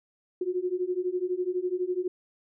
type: beating tone pair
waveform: sine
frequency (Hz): 356.3 / 368.3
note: F4 / F#4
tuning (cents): +35 / -8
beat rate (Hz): 12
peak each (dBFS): -30 / -29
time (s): 0.41-2.08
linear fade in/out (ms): 5
effects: none